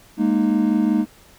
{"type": "chord", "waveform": "triangle", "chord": "Ab suspended second", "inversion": "none", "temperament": "equal with one note detuned", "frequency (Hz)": [207.7, 233.1, 307.7], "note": ["Ab3", "Bb3", "Eb4"], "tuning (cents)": [0, 0, -19], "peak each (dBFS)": -18, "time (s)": [0.17, 1.06], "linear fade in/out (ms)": 50, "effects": ["pink hiss -50 dBFS RMS until 1.38 s"]}